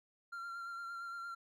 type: tone with vibrato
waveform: triangle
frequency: 1378 Hz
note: F6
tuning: 24 cents flat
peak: -40 dBFS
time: 0.32-1.35 s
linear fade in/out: 10 ms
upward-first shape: sine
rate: 8.7 Hz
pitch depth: 24 cents each way
effects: none

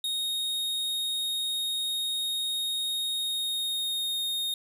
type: tone with pitch glide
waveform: 45% pulse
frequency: 3729 to 3703 Hz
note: A#7 to A#7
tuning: 0 to -12 cents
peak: -27 dBFS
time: 0.04-4.54 s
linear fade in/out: 2 ms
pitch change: -12 cents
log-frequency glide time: 3.11-4.22 s
effects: none

